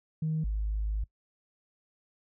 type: tone pair in turn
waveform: sine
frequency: 157.3 / 52.49 Hz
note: D#3 / G#1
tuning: +19 / +19 cents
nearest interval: octave + perfect fifth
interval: 1900 cents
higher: first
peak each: -26 / -27 dBFS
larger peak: first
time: 0.22-0.44 / 0.44-1.04 s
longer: second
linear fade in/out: 5 ms
effects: noise-tail reverb RT60 0.1 s tail -22 dB re dry + tanh soft clip ceiling -23 dBFS